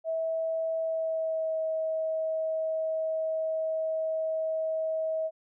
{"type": "tone with pitch glide", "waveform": "sine", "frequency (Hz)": [649, 638.6], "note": ["E5", "D#5"], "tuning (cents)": [-27, 45], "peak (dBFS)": -27, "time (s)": [0.04, 5.31], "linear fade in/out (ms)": 50, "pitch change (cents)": -28, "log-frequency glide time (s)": [0.79, 1.6], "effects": []}